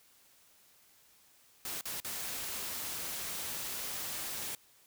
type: noise with dropouts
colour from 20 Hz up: white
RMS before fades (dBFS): -39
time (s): 1.65-4.55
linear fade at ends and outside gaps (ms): 2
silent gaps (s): 1.811-1.854 / 2.002-2.046
effects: white hiss -64 dBFS RMS until 4.86 s